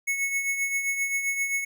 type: tone with tremolo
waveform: square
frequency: 2200 Hz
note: C#7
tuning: 14 cents flat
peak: -23 dBFS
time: 0.07-1.65 s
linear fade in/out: 10 ms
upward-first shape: triangle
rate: 7.6 Hz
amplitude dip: 60%
effects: none